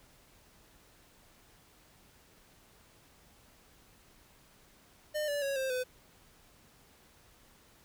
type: tone with pitch steps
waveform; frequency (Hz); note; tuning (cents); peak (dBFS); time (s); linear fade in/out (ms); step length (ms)
square; 605 / 578.3 / 552.9 / 528.5 / 505.2; D#5 / D5 / C#5 / C5 / B4; -49 / -27 / -5 / +17 / +39; -32; 5.14-5.84; 20; 140
effects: pink hiss -62 dBFS RMS until 7.84 s